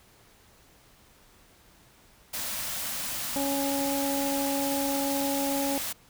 white band-stop noise, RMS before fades -33 dBFS, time 2.33-5.93 s, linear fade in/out 10 ms, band 320 to 480 Hz, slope 96 dB/octave
harmonic tone, 277.6 Hz, C#4, 3 cents sharp, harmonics 1 / 2 / 3, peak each -29 / -32 / -34 dBFS, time 3.36-5.78 s, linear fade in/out 0 ms
effects pink hiss -58 dBFS RMS until 6.09 s

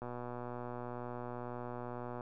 click train, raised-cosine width 1 ms, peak -29 dBFS, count 268, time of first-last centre 0.02-2.209 s, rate 122 Hz, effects none

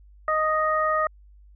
harmonic tone, 622.3 Hz, D#5, in tune, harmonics 1 / 2 / 3, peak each -25 / -22 / -30 dBFS, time 0.28-1.07 s, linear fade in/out 2 ms, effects added 50 Hz sine -48 dBFS peak until 1.55 s

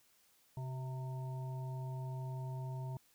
harmonic tone with a mistuned harmonic, 130.81 Hz, C3, in tune, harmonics 1 / 3 / 5 / 7, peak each -39 / -55 / -54 / -52 dBFS, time 0.57-2.97 s, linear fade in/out 2 ms, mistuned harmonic 3, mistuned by -58 cents, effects white hiss -70 dBFS RMS until 3.14 s

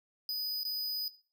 square tone with dropouts, 4978 Hz, D#8, in tune, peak -33 dBFS, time 0.29-1.08 s, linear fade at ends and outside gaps 1 ms, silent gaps 0.633-0.651 s, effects noise-tail reverb RT60 0.4 s tail -17 dB re dry

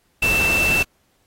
sine tone in noise, 2664 Hz, E7, 18 cents sharp, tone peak -16 dBFS, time 0.22-0.83 s, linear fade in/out 5 ms, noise pink, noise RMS -25 dBFS, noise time 0.22-0.83 s, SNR +6 dB, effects pink hiss -64 dBFS RMS until 1.26 s + AAC 48 kbps

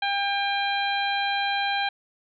harmonic tone, 800 Hz, G5, 35 cents sharp, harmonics 1 / 2 / 3 / 4 / 5, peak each -26 / -29 / -31 / -32 / -33 dBFS, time 0.02-1.89 s, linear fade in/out 5 ms, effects none

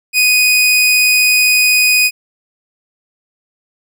sawtooth tone, 2489 Hz, D#7, in tune, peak -5 dBFS, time 0.13-2.11 s, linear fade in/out 50 ms, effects none

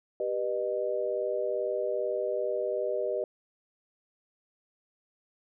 sine chord, G augmented, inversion none, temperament just, 392 / 490 / 612.5 Hz, G4 / B4 / D#5, 0 / -14 / -27 cents, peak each -33 / -32 / -31 dBFS, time 0.2-3.24 s, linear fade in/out 2 ms, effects none

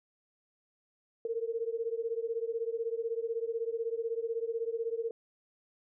sine beating tone pair, 452.1 / 468.1 Hz, A4 / A#4, +47 / +7 cents, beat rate 16 Hz, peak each -34 / -35 dBFS, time 1.25-5.11 s, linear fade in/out 2 ms, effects none

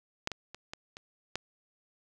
clicks, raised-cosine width 0.2 ms, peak -13 / -19 / -26 / -22 / -27 / -15 dBFS, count 6, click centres 0.274 / 0.317 / 0.546 / 0.735 / 0.969 / 1.356 s, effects none

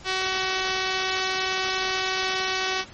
5% pulse tone, 376.7 Hz, F#4, 31 cents sharp, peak -12 dBFS, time 0.04-2.85 s, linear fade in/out 50 ms, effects pink hiss -46 dBFS RMS until 2.93 s + MP3 32 kbps

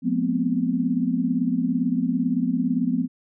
sine tone cluster, 176.2 / 211.9 / 241.3 / 259.1 Hz, F3 / G#3 / B3 / C4, +16 / +35 / -40 / -17 cents, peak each -27 / -29 / -24 / -24 dBFS, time 0.02-3.08 s, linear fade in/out 50 ms, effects none

